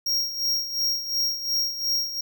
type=tone with tremolo; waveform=square; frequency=5588 Hz; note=F8; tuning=in tune; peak=-21 dBFS; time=0.06-2.21 s; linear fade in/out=5 ms; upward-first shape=sine; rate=2.8 Hz; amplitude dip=70%; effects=none